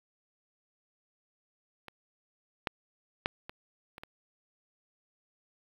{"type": "clicks", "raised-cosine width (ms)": 0.3, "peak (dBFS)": [-27, -13, -11, -24, -28, -26], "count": 6, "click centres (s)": [1.883, 2.672, 3.259, 3.495, 3.981, 4.035], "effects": ["low-pass 4000 Hz 12 dB/octave", "8-bit"]}